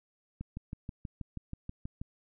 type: click train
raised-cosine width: 5 ms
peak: -26 dBFS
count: 11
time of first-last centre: 0.41-2.015 s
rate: 6.23 Hz
effects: none